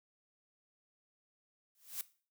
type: noise with exponential growth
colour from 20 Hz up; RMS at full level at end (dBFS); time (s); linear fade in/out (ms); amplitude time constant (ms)
blue; -36; 1.75-2.01; 1; 55
effects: noise-tail reverb RT60 0.4 s tail -18 dB re dry